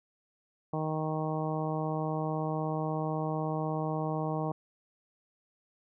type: harmonic tone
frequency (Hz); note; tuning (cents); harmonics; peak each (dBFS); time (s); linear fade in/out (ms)
156.2; D#3; +7; 1 / 2 / 3 / 4 / 5 / 6 / 7; -33 / -37 / -38 / -38 / -38 / -42 / -42; 0.73-4.52; 5
effects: none